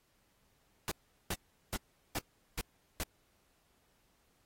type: noise bursts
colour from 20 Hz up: pink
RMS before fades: -36 dBFS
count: 6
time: 0.88-3.034 s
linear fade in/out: 0 ms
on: 34 ms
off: 390 ms
effects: pink hiss -73 dBFS RMS until 4.45 s + AAC 48 kbps